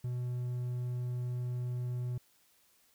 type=tone; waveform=triangle; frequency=123.47 Hz; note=B2; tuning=in tune; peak=-31 dBFS; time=0.04-2.18 s; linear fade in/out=5 ms; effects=white hiss -68 dBFS RMS until 2.94 s